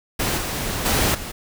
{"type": "noise with level steps", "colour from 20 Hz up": "pink", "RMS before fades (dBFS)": [-22, -26, -19, -32], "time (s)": [0.19, 1.32], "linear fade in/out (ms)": 10, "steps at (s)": [0.37, 0.85, 1.14], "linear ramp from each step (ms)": 10, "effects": []}